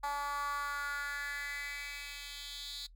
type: tone with high-pass filter sweep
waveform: 10% pulse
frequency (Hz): 286.3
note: D4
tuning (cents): -44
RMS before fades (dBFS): -39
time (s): 0.03-2.87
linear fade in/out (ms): 10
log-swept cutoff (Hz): 900 to 3900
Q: 4.7
effects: noise-tail reverb RT60 0.1 s tail -20 dB re dry + added 40 Hz sine -54 dBFS peak until 2.95 s